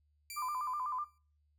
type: tone with exponential decay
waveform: 10% pulse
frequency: 2349 Hz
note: D7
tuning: in tune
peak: -33 dBFS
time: 0.3-1.18 s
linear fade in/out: 1 ms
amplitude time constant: 190 ms
type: tone with vibrato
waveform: sine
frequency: 1100 Hz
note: C#6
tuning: 14 cents flat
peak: -34 dBFS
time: 0.36-1.05 s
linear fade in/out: 20 ms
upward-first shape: square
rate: 8 Hz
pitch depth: 140 cents each way
effects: noise-tail reverb RT60 0.4 s tail -23 dB re dry + added 74 Hz sine -70 dBFS peak until 1.58 s